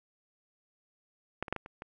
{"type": "clicks", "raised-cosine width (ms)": 0.5, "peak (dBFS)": [-17, -26, -15, -21, -30, -26], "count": 6, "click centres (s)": [1.426, 1.482, 1.526, 1.563, 1.661, 1.821], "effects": []}